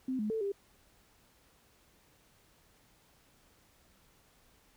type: tone with pitch steps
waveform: sine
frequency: 259.5 / 212.2 / 443.4 / 398.8 Hz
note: C4 / G#3 / A4 / G4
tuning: -14 / +38 / +13 / +30 cents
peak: -31 dBFS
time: 0.08-0.52 s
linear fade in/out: 5 ms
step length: 110 ms
effects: pink hiss -66 dBFS RMS until 4.76 s